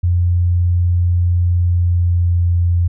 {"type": "tone with pitch glide", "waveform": "sine", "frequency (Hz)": [87.9, 86.89], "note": ["F2", "F2"], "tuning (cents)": [12, -8], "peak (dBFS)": -11, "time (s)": [0.03, 2.88], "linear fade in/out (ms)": 10, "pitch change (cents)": -20, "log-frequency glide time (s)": [1.55, 2.55], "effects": []}